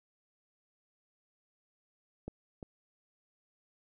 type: clicks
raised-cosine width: 2 ms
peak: -26 / -30 dBFS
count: 2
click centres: 2.28 / 2.628 s
effects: none